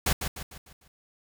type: noise with echo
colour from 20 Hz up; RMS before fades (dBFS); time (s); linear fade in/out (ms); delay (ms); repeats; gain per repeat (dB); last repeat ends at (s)
pink; -24; 0.06-0.13; 5; 150; 5; -7; 0.88
effects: none